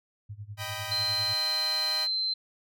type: tone with tremolo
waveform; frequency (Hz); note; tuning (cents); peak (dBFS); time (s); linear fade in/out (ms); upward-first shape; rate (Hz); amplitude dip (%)
sine; 103.83; G#2; 0; -35; 0.29-1.34; 10; sine; 10; 90
type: chord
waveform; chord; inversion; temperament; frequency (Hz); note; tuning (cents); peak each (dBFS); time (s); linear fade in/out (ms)
10% pulse; Eb augmented; none; equal; 622.3 / 784 / 987.8; Eb5 / G5 / B5; 0 / 0 / 0; -30; 0.57-2.08; 50
type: tone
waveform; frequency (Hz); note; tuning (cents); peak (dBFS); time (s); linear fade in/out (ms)
sine; 4100; C8; -36; -26; 0.91-2.34; 10
effects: none